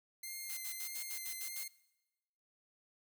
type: tone with vibrato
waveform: 5% pulse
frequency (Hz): 2093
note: C7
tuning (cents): 0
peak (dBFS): -33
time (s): 0.23-1.68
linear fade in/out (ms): 5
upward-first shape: sine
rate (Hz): 1.6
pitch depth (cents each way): 25
type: noise bursts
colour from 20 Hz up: blue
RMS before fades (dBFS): -44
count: 8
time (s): 0.49-1.64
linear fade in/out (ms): 10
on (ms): 86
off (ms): 66
effects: noise-tail reverb RT60 1.0 s tail -21 dB re dry